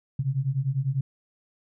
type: beating tone pair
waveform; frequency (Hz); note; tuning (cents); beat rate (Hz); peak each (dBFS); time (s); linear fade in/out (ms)
sine; 129 / 139; C3 / C#3; -24 / +5; 10; -27 / -26; 0.19-1.01; 5
effects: none